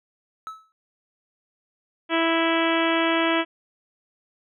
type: tone with exponential decay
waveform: triangle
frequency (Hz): 1300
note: E6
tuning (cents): -24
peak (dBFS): -27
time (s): 0.47-0.72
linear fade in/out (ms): 0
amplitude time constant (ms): 53
type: harmonic tone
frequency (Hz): 329.6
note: E4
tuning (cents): 0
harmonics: 1 / 2 / 3 / 4 / 5 / 6 / 7 / 8 / 9 / 10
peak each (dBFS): -23 / -26 / -28 / -29 / -30 / -31 / -31 / -32 / -33 / -33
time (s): 2.09-3.45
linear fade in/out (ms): 50
effects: none